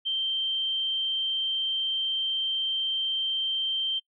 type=tone; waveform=sine; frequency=3136 Hz; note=G7; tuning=in tune; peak=-25 dBFS; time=0.05-4 s; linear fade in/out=20 ms; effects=noise-tail reverb RT60 0.1 s tail -25 dB re dry